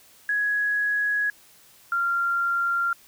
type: tone pair in turn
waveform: sine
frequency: 1671 / 1385 Hz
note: G#6 / F6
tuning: +10 / -15 cents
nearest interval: minor third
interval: 325 cents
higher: first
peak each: -21 dBFS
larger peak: neither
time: 0.29-1.3 / 1.92-2.93 s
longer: neither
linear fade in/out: 2 ms
effects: white hiss -54 dBFS RMS until 3.07 s